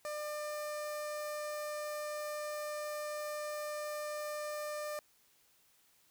sawtooth tone with notch filter, 599 Hz, D5, 34 cents sharp, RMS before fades -40 dBFS, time 0.05-4.99 s, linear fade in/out 0 ms, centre 3200 Hz, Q 1.6, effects white hiss -69 dBFS RMS until 6.1 s

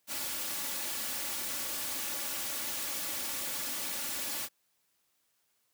white noise with comb filter, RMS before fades -36 dBFS, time 0.07-4.49 s, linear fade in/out 50 ms, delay 3.5 ms, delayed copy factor +0.6, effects white hiss -75 dBFS RMS until 5.73 s + high-pass 80 Hz 12 dB/octave

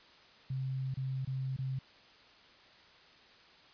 sine tone with dropouts, 132.2 Hz, C3, 18 cents sharp, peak -33 dBFS, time 0.5-1.79 s, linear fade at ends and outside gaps 5 ms, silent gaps 0.942-0.971 / 1.25-1.273 / 1.565-1.587 s, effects white hiss -59 dBFS RMS until 3.73 s + resampled to 11025 Hz

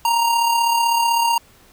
square tone with amplitude modulation, 932.3 Hz, A#5, in tune, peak -14 dBFS, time 0.05-1.38 s, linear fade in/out 2 ms, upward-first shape sine, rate 35.9 Hz, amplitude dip 40%, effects pink hiss -51 dBFS RMS until 1.72 s

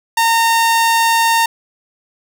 sawtooth tone, 916 Hz, A#5, 31 cents flat, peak -7 dBFS, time 0.17-1.46 s, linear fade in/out 5 ms, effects none

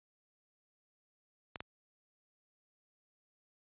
clicks, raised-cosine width 0.3 ms, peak -24 dBFS, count 2, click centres 1.558 / 1.605 s, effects high-pass 60 Hz 12 dB/octave + resampled to 8000 Hz

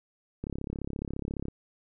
click train, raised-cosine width 3 ms, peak -21 dBFS, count 37, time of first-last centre 0.44-1.483 s, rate 34.5 Hz, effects none

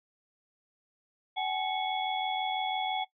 sine tone cluster, 757 / 843 / 2203 / 3375 Hz, F#5 / G#5 / C#7 / G#7, +39 / +26 / -11 / +27 cents, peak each -32 / -35 / -38 / -36 dBFS, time 1.36-3.05 s, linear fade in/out 20 ms, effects noise-tail reverb RT60 0.1 s tail -18 dB re dry

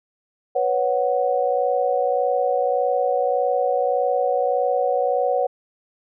sine chord, B suspended second, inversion none, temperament just, 493.9 / 555.6 / 740.8 Hz, B4 / C#5 / F#5, 0 / +4 / +2 cents, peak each -22 dBFS, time 0.55-5.47 s, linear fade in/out 10 ms, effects none

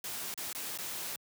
white noise with dropouts, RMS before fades -39 dBFS, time 0.04-1.16 s, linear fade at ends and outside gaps 2 ms, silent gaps 0.341-0.376 / 0.53-0.549 / 0.776-0.786 s, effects high-pass 100 Hz 12 dB/octave

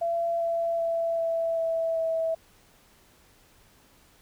sine tone with pitch steps, 677 / 671.9 / 666.9 / 661.9 / 657 / 652.1 Hz, E5 / E5 / E5 / E5 / E5 / E5, +46 / +33 / +20 / +7 / -6 / -19 cents, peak -24 dBFS, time 0.01-2.35 s, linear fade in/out 10 ms, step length 390 ms, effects pink hiss -59 dBFS RMS until 4.21 s

